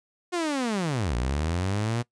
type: linear two-way sweep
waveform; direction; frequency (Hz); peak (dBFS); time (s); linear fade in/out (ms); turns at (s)
sawtooth; down then up; 363.4 to 57 to 121.9; -21; 0.32-2.03; 20; 1.15
effects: noise-tail reverb RT60 0.1 s tail -21 dB re dry + resampled to 22050 Hz